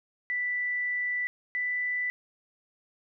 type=tone pair in turn; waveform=sine; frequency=1975.5 / 1984 Hz; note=B6 / B6; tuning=0 / +7 cents; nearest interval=unison; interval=7 cents; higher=second; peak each=-27 dBFS; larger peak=neither; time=0.3-1.27 / 1.55-2.1 s; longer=first; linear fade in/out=0 ms; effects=none